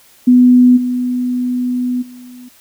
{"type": "tone with level steps", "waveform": "sine", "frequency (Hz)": 248.6, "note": "B3", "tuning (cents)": 12, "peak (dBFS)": [-4, -14, -32], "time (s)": [0.27, 2.49], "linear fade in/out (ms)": 10, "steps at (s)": [0.76, 2.01], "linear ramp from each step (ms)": 20, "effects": ["white hiss -47 dBFS RMS until 2.6 s"]}